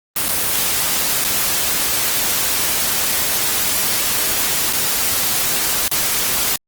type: noise with dropouts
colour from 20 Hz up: white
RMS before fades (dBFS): -18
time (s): 0.16-6.56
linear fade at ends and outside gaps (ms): 2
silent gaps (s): 0.284-0.288 / 1.243-1.247 / 4.728-4.733 / 5.881-5.913
effects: Opus 24 kbps